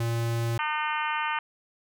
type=tone; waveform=square; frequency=116.2 Hz; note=A#2; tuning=5 cents flat; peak=-26 dBFS; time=0-0.58 s; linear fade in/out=5 ms
type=harmonic tone; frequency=303.8 Hz; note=D#4; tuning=41 cents flat; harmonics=3 / 4 / 5 / 6 / 7 / 8 / 9 / 10; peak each=-30 / -32 / -34 / -36 / -37 / -38 / -39 / -40 dBFS; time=0.59-1.39 s; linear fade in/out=2 ms
effects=none